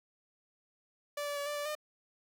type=tone with pitch steps; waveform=sawtooth; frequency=582 / 578 / 571 / 588 / 582 / 605 Hz; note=D5 / D5 / D5 / D5 / D5 / D#5; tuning=-16 / -28 / -49 / +2 / -16 / -49 cents; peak=-31 dBFS; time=1.17-1.752 s; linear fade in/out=5 ms; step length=97 ms; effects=none